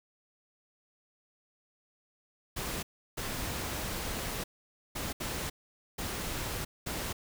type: noise bursts at uneven times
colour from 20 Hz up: pink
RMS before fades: -36 dBFS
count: 6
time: 2.56-2.83 / 3.17-4.44 / 4.95-5.13 / 5.2-5.5 / 5.98-6.65 / 6.86-7.13 s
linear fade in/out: 10 ms
effects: none